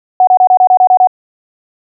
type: tone bursts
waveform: sine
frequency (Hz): 740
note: F#5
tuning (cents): 0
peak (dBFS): -3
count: 9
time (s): 0.2-1.072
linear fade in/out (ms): 2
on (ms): 72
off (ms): 28
effects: none